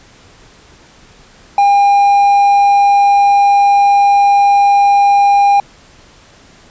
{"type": "tone", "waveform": "triangle", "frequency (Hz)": 805, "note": "G5", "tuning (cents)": 46, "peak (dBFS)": -4, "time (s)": [1.58, 5.6], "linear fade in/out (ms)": 2, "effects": ["pink hiss -43 dBFS RMS until 6.7 s", "resampled to 16000 Hz"]}